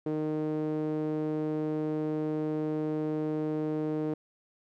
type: tone with band-pass filter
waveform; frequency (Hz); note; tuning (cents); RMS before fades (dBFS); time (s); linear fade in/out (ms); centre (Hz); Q
sawtooth; 154; D#3; -17; -31; 0.06-4.14; 5; 380; 3.2
effects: none